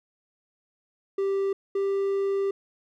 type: tone pair in turn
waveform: triangle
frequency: 392 / 393.9 Hz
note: G4 / G4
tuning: 0 / +8 cents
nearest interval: unison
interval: 8 cents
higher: second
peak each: -21 / -21 dBFS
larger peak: neither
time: 1.18-1.53 / 1.75-2.51 s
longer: second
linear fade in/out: 5 ms
effects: none